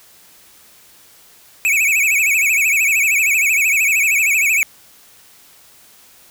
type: tone with vibrato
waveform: square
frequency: 2407 Hz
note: D7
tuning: 42 cents sharp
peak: -13 dBFS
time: 1.65-4.63 s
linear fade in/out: 0 ms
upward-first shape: sine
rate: 13 Hz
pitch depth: 160 cents each way
effects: white hiss -47 dBFS RMS until 6.3 s